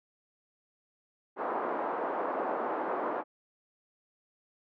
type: band-pass noise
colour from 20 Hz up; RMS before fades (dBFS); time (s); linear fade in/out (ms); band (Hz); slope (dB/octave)
white; -33; 1.36-3.24; 50; 290 to 1100; 24
effects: none